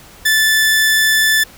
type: tone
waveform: sawtooth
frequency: 1752 Hz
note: A6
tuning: 8 cents flat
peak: -7 dBFS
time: 0.25-1.44 s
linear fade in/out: 10 ms
effects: pink hiss -41 dBFS RMS until 1.57 s